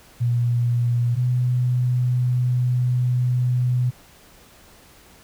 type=tone pair in turn; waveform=sine; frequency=120 / 124.48 Hz; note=B2 / B2; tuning=-49 / +14 cents; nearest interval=minor second; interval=63 cents; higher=second; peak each=-17 dBFS; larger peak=neither; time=0.2-1.16 / 1.16-3.91 s; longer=second; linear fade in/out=20 ms; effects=pink hiss -50 dBFS RMS until 5.23 s